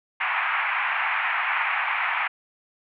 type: band-pass noise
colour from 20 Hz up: white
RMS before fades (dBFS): -25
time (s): 0.2-2.28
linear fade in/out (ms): 10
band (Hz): 780 to 2500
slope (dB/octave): 48
effects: none